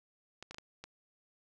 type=clicks; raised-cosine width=0.2 ms; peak=-28 dBFS; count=5; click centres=0.426 / 0.51 / 0.545 / 0.584 / 0.84 s; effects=none